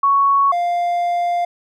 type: tone pair in turn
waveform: sine / triangle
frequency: 1112 / 699 Hz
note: C#6 / F5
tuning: +5 / +1 cents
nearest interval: minor sixth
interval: 804 cents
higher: first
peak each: -11 / -14 dBFS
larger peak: first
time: 0.03-0.52 / 0.52-1.45 s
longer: second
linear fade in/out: 5 ms
effects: none